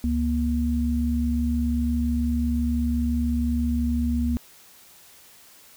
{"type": "tone pair together", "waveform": "sine", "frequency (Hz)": [70.9, 238.5], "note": ["C#2", "A#3"], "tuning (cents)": [40, 40], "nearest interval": "octave + major sixth", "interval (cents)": 2100, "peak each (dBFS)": [-24, -23], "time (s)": [0.04, 4.37], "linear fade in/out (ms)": 0, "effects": ["white hiss -51 dBFS RMS until 5.76 s"]}